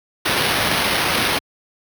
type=noise with sample-and-hold; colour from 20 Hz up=violet; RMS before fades=-19 dBFS; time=0.25-1.39 s; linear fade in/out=10 ms; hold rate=7350 Hz; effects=high-pass 60 Hz 12 dB/octave